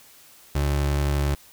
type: tone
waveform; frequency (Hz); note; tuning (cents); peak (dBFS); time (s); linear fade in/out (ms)
30% pulse; 71.4; D2; -48; -18; 0.55-1.35; 5
effects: white hiss -51 dBFS RMS until 1.52 s